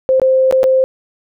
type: tone with dropouts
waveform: sine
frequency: 523.3 Hz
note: C5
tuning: in tune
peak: -8 dBFS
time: 0.09-0.84 s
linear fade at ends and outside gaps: 0 ms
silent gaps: 0.198-0.217 / 0.511-0.525 / 0.632-0.64 s
effects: none